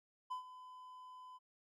triangle tone with ADSR envelope, 1010 Hz, B5, 39 cents sharp, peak -36 dBFS, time 0.3-1.39 s, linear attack 16 ms, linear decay 110 ms, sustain -14 dB, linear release 29 ms, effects none

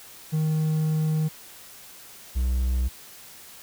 triangle tone pair in turn, 156.2 / 62.73 Hz, D#3 / B1, +7 / +28 cents, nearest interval octave + major third, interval 1579 cents, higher first, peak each -19 dBFS, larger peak neither, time 0.32-1.29 / 2.35-2.89 s, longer first, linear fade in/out 20 ms, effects white hiss -46 dBFS RMS until 3.62 s

